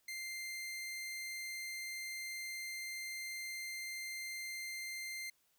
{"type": "tone", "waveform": "sawtooth", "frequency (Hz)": 2093, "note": "C7", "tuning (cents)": 0, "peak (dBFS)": -38, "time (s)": [0.08, 5.3], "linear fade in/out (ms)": 5, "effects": ["white hiss -75 dBFS RMS until 5.58 s"]}